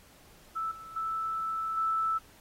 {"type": "tone with level steps", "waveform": "sine", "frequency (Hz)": 1317, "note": "E6", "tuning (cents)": -2, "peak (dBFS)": [-30, -43, -30, -26], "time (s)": [0.55, 2.19], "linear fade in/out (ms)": 20, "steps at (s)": [0.71, 0.96, 1.77], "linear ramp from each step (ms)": 5, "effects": ["pink hiss -58 dBFS RMS until 2.4 s", "AAC 48 kbps"]}